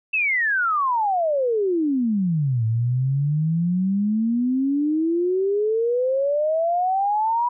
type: exponential two-way sweep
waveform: sine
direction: down then up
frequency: 2686 to 110 to 979 Hz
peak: -18 dBFS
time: 0.13-7.49 s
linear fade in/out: 10 ms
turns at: 2.65 s
effects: none